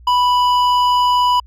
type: tone with hard clipping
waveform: sine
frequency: 987.8 Hz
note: B5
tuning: in tune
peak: -13 dBFS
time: 0.07-1.4 s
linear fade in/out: 5 ms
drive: 9 dB
effects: added 60 Hz sine -39 dBFS peak until 1.46 s